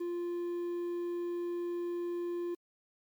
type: tone with quantisation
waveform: triangle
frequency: 348.2 Hz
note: F4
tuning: 5 cents flat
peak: -31 dBFS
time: 0-2.55 s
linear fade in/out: 10 ms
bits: 10
effects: MP3 96 kbps